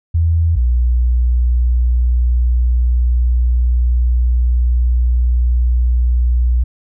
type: tone pair in turn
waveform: sine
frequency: 82.41 / 60.63 Hz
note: E2 / B1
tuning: 0 / -31 cents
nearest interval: perfect fourth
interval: 531 cents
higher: first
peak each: -10 dBFS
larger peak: neither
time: 0.14-0.56 / 0.56-6.64 s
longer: second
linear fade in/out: 10 ms
effects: none